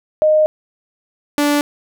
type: tone pair in turn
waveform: sine / sawtooth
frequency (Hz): 617 / 291.2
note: D#5 / D4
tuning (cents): -15 / -15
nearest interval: octave + minor second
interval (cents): 1300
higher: first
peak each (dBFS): -9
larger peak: neither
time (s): 0.22-0.46 / 1.38-1.61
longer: first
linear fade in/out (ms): 0
effects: none